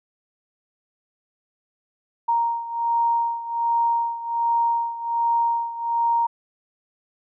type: beating tone pair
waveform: sine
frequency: 932.3 / 933.6 Hz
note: A#5 / A#5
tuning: 0 / +2 cents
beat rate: 1.3 Hz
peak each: -21 / -25 dBFS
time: 2.28-6.27 s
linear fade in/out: 10 ms
effects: none